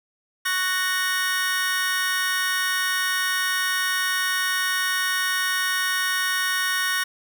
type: chord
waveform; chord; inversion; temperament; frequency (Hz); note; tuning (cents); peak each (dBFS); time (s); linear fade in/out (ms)
sawtooth; F# major; second; just; 1110 / 1480 / 1850; C#6 / F#6 / A#6; +2 / 0 / -14; -26 / -22 / -21; 0.45-7.04; 10
effects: none